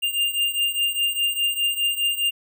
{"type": "beating tone pair", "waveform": "square", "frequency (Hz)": [2800, 2804.9], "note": ["F7", "F7"], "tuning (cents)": [4, 7], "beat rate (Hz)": 4.9, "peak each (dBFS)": [-23, -26], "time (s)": [0.02, 2.31], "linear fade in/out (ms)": 20, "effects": []}